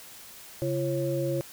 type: tone cluster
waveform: sine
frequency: 137.6 / 341.5 / 545 Hz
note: C#3 / F4 / C#5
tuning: -12 / -39 / -29 cents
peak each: -30 dBFS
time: 0.62-1.41 s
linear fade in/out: 0 ms
effects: white hiss -47 dBFS RMS until 1.52 s